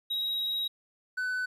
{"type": "tone pair in turn", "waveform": "triangle", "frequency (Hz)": [3821, 1502.4], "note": ["A#7", "F#6"], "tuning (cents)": [42, 26], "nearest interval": "octave + major third", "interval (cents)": 1616, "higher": "first", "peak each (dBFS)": -27, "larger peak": "neither", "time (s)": [[0.1, 0.68], [1.17, 1.46]], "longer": "first", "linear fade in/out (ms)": 10, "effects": ["resampled to 32000 Hz", "11-bit"]}